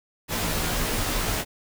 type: noise with comb filter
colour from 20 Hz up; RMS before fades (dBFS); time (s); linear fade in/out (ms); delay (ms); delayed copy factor
pink; -26; 0.28-1.45; 50; 15; -0.65
effects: none